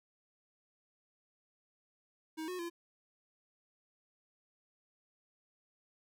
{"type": "tone with pitch steps", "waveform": "square", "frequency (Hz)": [317.3, 364.3, 341.7], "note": ["D#4", "F#4", "F4"], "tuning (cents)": [34, -27, -38], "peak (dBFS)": -39, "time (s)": [2.37, 2.7], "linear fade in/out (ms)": 20, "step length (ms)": 110, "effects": []}